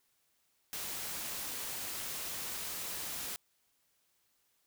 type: noise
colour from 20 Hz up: white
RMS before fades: -40 dBFS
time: 0.73-3.36 s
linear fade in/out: 0 ms
effects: white hiss -75 dBFS RMS until 4.66 s